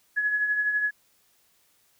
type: tone with tremolo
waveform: sine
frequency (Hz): 1690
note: G#6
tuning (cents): +30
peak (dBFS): -20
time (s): 0.16-0.91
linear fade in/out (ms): 20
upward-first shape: triangle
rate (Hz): 12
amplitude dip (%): 55
effects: white hiss -65 dBFS RMS until 1.99 s